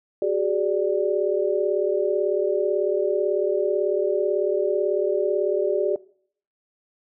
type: tone cluster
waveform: sine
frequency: 375.3 / 413.4 / 588 Hz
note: F#4 / G#4 / D5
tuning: +25 / -8 / +2 cents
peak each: -24 dBFS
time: 0.22-5.96 s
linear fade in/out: 2 ms
effects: noise-tail reverb RT60 0.6 s tail -22 dB re dry